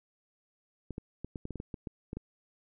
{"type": "clicks", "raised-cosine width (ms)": 3, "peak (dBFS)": -25, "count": 12, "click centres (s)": [0.907, 0.981, 1.246, 1.358, 1.454, 1.507, 1.557, 1.601, 1.742, 1.872, 2.131, 2.17], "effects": []}